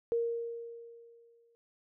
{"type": "tone with exponential decay", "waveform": "sine", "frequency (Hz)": 466.2, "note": "A#4", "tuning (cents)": 0, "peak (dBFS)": -26, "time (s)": [0.12, 1.55], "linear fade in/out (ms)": 0, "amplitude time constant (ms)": 310, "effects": []}